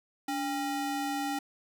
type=ring-modulated tone; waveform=square; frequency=545 Hz; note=C#5; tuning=29 cents flat; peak=-28 dBFS; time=0.28-1.39 s; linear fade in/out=5 ms; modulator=257 Hz; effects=none